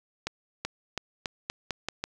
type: accelerating click train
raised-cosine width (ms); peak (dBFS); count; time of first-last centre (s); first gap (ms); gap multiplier
0.2; -13; 8; 0.27-2.04; 380; 0.86
effects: 9-bit